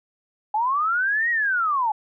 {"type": "linear two-way sweep", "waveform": "sine", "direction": "up then down", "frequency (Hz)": [827, 1918, 827], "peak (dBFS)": -19, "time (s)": [0.54, 1.92], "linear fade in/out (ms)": 5, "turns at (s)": 1.3, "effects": []}